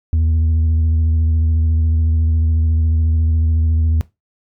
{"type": "tone with vibrato", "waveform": "sine", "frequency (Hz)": 80.2, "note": "E2", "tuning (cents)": -47, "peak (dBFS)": -9, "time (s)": [0.13, 4.01], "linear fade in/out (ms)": 0, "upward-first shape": "square", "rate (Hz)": 14, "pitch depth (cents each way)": 24, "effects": ["noise-tail reverb RT60 0.2 s tail -21 dB re dry", "tanh soft clip ceiling -11 dBFS"]}